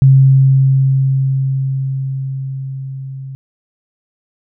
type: tone with level ramp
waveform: sine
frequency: 134.2 Hz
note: C3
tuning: 44 cents sharp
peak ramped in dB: -3 to -25 dBFS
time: 0.02-3.35 s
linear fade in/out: 0 ms
effects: none